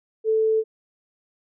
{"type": "tone", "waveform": "sine", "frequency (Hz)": 440, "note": "A4", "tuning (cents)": 0, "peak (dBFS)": -17, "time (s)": [0.24, 0.64], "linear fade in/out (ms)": 50, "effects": []}